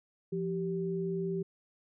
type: tone pair together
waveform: sine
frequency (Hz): 172.37 / 388.3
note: F3 / G4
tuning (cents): -22 / -16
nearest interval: octave + major second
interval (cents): 1406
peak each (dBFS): -34 / -33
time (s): 0.32-1.43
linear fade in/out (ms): 10
effects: none